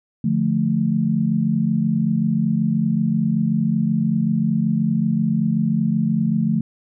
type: chord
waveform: sine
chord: D minor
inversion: none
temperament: equal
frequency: 146.83 / 174.61 / 220 Hz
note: D3 / F3 / A3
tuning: 0 / 0 / 0 cents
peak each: -23 / -21 / -19 dBFS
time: 0.24-6.61 s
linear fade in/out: 5 ms
effects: none